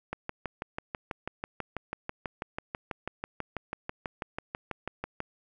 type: click train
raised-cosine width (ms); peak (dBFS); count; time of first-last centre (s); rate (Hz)
0.5; -18; 32; 0.13-5.204; 6.11
effects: none